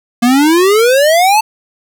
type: exponential sweep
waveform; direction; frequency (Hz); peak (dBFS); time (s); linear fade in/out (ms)
square; up; 233.1 to 894; -7; 0.22-1.41; 10
effects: none